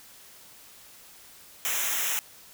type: noise with comb filter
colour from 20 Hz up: white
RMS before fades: -28 dBFS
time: 1.65-2.19 s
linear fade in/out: 0 ms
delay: 0.22 ms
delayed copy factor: -0.85
effects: white hiss -51 dBFS RMS until 2.53 s